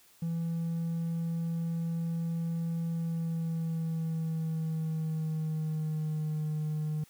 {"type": "tone with pitch glide", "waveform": "triangle", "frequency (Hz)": [166.4, 153.47], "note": ["E3", "D#3"], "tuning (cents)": [17, -23], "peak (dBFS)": -27, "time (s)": [0.22, 7.04], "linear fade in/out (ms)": 5, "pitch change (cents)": -140, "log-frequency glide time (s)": [2.88, 6.48], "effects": ["tanh soft clip ceiling -24 dBFS", "white hiss -61 dBFS RMS until 7.09 s"]}